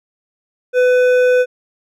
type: tone with hard clipping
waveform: sine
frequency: 500 Hz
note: B4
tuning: 21 cents sharp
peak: -11 dBFS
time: 0.73-1.46 s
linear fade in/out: 50 ms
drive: 9 dB
effects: none